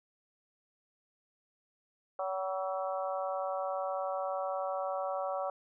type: harmonic tone with a mistuned harmonic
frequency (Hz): 189.1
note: F#3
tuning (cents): +38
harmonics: 3 / 4 / 5 / 6 / 7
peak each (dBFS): -35 / -37 / -44 / -41 / -43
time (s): 2.19-5.5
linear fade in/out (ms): 2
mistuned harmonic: 5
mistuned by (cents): +30
effects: none